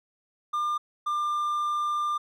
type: tone pair in turn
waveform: triangle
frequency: 1200 / 1195.3 Hz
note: D6 / D6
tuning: +37 / +30 cents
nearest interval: unison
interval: 7 cents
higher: first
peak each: -23 dBFS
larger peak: neither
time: 0.53-0.78 / 1.06-2.18 s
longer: second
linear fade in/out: 10 ms
effects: none